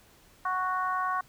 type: harmonic tone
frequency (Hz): 370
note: F#4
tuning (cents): 0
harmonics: 2 / 3 / 4 / 5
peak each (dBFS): -34 / -28 / -35 / -43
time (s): 0.45-1.21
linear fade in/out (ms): 5
effects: pink hiss -59 dBFS RMS until 1.28 s